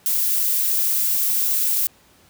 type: noise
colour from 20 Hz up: violet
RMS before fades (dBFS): -20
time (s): 0.06-1.87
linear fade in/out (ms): 0
effects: pink hiss -54 dBFS RMS until 2.29 s + high-pass 60 Hz 12 dB/octave